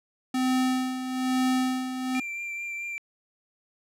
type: tone with tremolo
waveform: square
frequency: 256.9 Hz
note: C4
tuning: 32 cents flat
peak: -22 dBFS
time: 0.34-2.2 s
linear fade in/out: 5 ms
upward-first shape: sine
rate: 1.1 Hz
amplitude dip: 65%
type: tone with vibrato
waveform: triangle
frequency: 2364 Hz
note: D7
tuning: 11 cents sharp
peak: -30 dBFS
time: 2.15-2.98 s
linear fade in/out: 0 ms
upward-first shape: triangle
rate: 4.6 Hz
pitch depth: 19 cents each way
effects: low-pass 12000 Hz 12 dB/octave